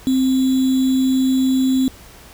sine tone with sample-and-hold, 261.6 Hz, C4, in tune, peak -13 dBFS, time 0.07-1.88 s, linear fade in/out 0 ms, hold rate 3675 Hz, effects added 60 Hz sine -46 dBFS peak until 2.33 s + pink hiss -43 dBFS RMS until 2.33 s

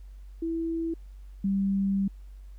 sine tone pair in turn, 329.6 / 195.98 Hz, E4 / G3, 0 / 0 cents, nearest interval major sixth, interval 900 cents, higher first, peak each -27 / -23 dBFS, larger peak second, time 0.42-0.94 / 1.44-2.08 s, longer second, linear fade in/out 5 ms, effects added 48 Hz sine -42 dBFS peak until 2.58 s + pink hiss -68 dBFS RMS until 2.58 s

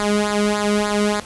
sawtooth tone with flanger, 207.7 Hz, G#3, in tune, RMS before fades -19 dBFS, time 0-1.2 s, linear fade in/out 0 ms, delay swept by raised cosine 0.34 to 1.2 ms, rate 3.4 Hz, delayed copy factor -0.8, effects pink hiss -38 dBFS RMS until 1.25 s + resampled to 24000 Hz

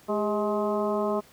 harmonic tone with a mistuned harmonic, 211 Hz, G#3, 28 cents sharp, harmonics 1 / 2 / 3 / 4 / 5 / 6, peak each -30 / -28 / -29 / -36 / -33 / -38 dBFS, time 0.08-1.21 s, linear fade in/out 20 ms, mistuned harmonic 2, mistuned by -62 cents, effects pink hiss -55 dBFS RMS until 1.32 s + high-pass 60 Hz 12 dB/octave

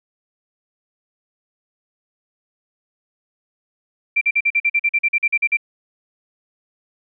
sine tone bursts, 2356 Hz, D7, 5 cents sharp, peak -13 dBFS, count 15, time 4.16-5.571 s, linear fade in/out 10 ms, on 53 ms, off 44 ms, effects none

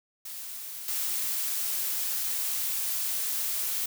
blue noise with level steps, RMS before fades -39 / -30 dBFS, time 0.25-3.86 s, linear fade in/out 5 ms, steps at 0.88 s, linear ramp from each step 2 ms, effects none

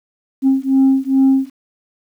sine beating tone pair, 266.5 / 268.9 Hz, C4 / C4, +32 / +47 cents, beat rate 2.4 Hz, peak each -12 dBFS, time 0.42-1.5 s, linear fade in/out 50 ms, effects tanh soft clip ceiling -6 dBFS + 8-bit

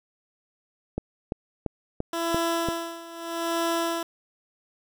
click train, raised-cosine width 2 ms, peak -14 dBFS, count 6, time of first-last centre 0.98-2.686 s, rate 2.93 Hz
15% pulse tone with tremolo, 334.8 Hz, E4, 27 cents sharp, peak -17 dBFS, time 2.13-4.03 s, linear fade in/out 2 ms, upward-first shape sine, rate 0.8 Hz, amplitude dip 85%
effects none

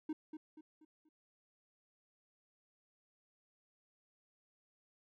triangle tone with echo, 309.8 Hz, D#4, 7 cents flat, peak -34 dBFS, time 0.09-0.13 s, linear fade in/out 5 ms, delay 240 ms, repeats 4, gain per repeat -8 dB, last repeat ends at 1.09 s, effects none

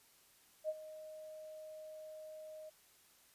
sine tone with ADSR envelope, 622.3 Hz, D#5, in tune, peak -33 dBFS, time 0.64-2.7 s, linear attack 49 ms, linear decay 42 ms, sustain -15 dB, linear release 14 ms, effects white hiss -67 dBFS RMS until 3.34 s + resampled to 32000 Hz

